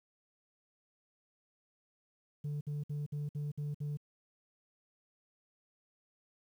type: tone bursts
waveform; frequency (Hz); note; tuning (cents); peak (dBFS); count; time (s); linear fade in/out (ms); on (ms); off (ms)
sine; 146.83; D3; 0; -32; 7; 2.44-3.972; 10; 170; 57
effects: tanh soft clip ceiling -34 dBFS + 11-bit